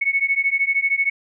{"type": "beating tone pair", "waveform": "sine", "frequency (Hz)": [2203, 2216], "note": ["C#7", "C#7"], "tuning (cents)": [-11, -1], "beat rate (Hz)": 13, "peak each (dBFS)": -20, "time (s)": [0.01, 1.1], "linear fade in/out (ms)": 10, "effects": []}